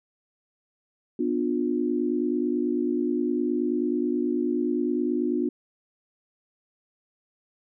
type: chord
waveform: sine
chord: B diminished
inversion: none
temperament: just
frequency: 246.9 / 296.3 / 355.6 Hz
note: B3 / D4 / F4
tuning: 0 / +15 / +31 cents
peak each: -27 dBFS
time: 1.19-5.49 s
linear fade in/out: 5 ms
effects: none